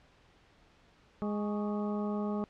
harmonic tone with a mistuned harmonic, 207.7 Hz, G#3, in tune, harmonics 1 / 2 / 3 / 4 / 5 / 6, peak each -32 / -38 / -42 / -44 / -46 / -48 dBFS, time 1.22-2.44 s, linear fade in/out 0 ms, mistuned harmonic 5, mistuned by +110 cents, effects pink hiss -63 dBFS RMS until 2.49 s + low-pass 4000 Hz 12 dB/octave

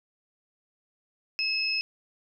sine tone pair together, 2596 / 5150 Hz, E7 / E8, -27 / -41 cents, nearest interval octave, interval 1186 cents, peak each -28 dBFS, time 1.39-1.81 s, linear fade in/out 0 ms, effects none

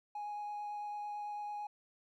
triangle tone with vibrato, 830.6 Hz, G#5, in tune, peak -36 dBFS, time 0.15-1.67 s, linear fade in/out 5 ms, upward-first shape triangle, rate 9 Hz, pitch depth 10 cents each way, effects tanh soft clip ceiling -34 dBFS

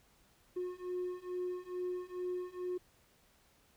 triangle beating tone pair, 360 / 362.3 Hz, F#4 / F#4, -47 / -36 cents, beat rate 2.3 Hz, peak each -38 / -37 dBFS, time 0.56-2.78 s, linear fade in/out 10 ms, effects tanh soft clip ceiling -29 dBFS + pink hiss -68 dBFS RMS until 3.76 s

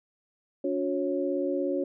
sine tone cluster, 284.2 / 361 / 551 Hz, C#4 / F#4 / C#5, +43 / -43 / -11 cents, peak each -30 dBFS, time 0.64-1.84 s, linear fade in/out 5 ms, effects none

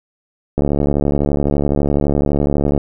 click train, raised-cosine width 2 ms, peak -3 dBFS, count 159, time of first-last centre 0.58-2.777 s, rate 71.9 Hz, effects none

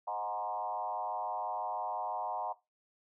sine tone with frequency modulation, 837 Hz, G#5, 13 cents sharp, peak -33 dBFS, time 0.07-2.53 s, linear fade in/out 10 ms, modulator 106 Hz, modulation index 1.7, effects noise-tail reverb RT60 0.2 s tail -17 dB re dry

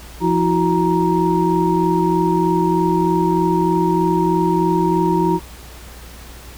sine tone cluster, 172 / 324.1 / 367.3 / 937 Hz, F3 / E4 / F#4 / A#5, -26 / -29 / -13 / +9 cents, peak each -19 dBFS, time 0.2-5.4 s, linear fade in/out 50 ms, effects added 60 Hz sine -37 dBFS peak until 6.57 s + pink hiss -40 dBFS RMS until 6.57 s

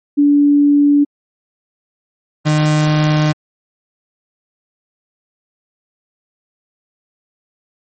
sine / 35% pulse tone pair in turn, 288.5 / 152.53 Hz, D4 / D#3, -31 / -34 cents, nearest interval major seventh, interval 1103 cents, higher first, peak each -7 / -9 dBFS, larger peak first, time 0.17-1.05 / 2.45-3.33 s, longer neither, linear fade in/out 20 ms, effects MP3 32 kbps

